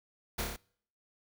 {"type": "noise with echo", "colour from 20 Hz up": "pink", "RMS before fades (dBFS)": -33, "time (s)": [0.38, 0.42], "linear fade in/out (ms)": 10, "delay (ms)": 29, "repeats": 5, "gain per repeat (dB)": -2, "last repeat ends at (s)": 0.565, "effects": ["noise-tail reverb RT60 0.6 s tail -25 dB re dry"]}